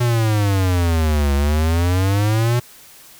square exponential two-way sweep, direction down then up, 123.1 to 69.3 to 123.1 Hz, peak -15 dBFS, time 0-2.6 s, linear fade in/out 10 ms, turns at 1.34 s, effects white hiss -44 dBFS RMS until 3.19 s

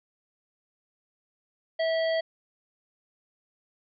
harmonic tone, 651 Hz, E5, 22 cents flat, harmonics 1 / 3 / 5 / 7, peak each -24 / -34 / -38 / -41 dBFS, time 1.79-2.21 s, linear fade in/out 10 ms, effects none

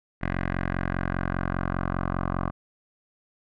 10% pulse tone with low-pass filter sweep, 45 Hz, F#1, 47 cents flat, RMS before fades -28 dBFS, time 0.21-2.51 s, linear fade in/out 20 ms, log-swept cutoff 1900 to 1200 Hz, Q 3, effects none

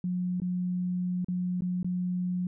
sine tone with dropouts, 180.2 Hz, F#3, 45 cents flat, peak -27 dBFS, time 0.04-2.47 s, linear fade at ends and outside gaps 2 ms, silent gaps 0.401-0.418 / 1.246-1.284 / 1.608-1.62 / 1.83-1.845 s, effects none

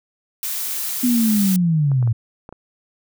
blue noise, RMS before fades -25 dBFS, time 0.43-1.56 s, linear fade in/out 0 ms
sine linear sweep, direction down, 251.4 to 110 Hz, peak -14 dBFS, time 1.03-2.13 s, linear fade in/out 10 ms
clicks, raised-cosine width 1 ms, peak -22 dBFS, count 5, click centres 1.917 / 2.027 / 2.075 / 2.491 / 2.526 s
effects none

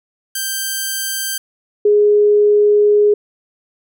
5% pulse / sine tone pair in turn, 1569 / 415.6 Hz, G6 / G#4, +1 / +1 cents, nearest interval octave + major seventh, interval 2300 cents, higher first, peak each -8 dBFS, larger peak neither, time 0.35-1.38 / 1.85-3.14 s, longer second, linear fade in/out 5 ms, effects none

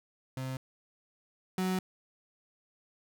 35% pulse tone pair in turn, 130.9 / 185.8 Hz, C3 / F#3, +1 / +7 cents, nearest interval tritone, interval 606 cents, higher second, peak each -33 / -27 dBFS, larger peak second, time 0.37-0.57 / 1.58-1.79 s, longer second, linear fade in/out 2 ms, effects none

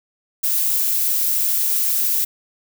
violet noise, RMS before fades -19 dBFS, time 0.43-2.25 s, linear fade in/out 10 ms, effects none

